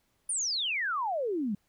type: exponential sweep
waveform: sine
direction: down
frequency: 9800 to 190 Hz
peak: -28 dBFS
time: 0.29-1.55 s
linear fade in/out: 5 ms
effects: pink hiss -73 dBFS RMS until 1.68 s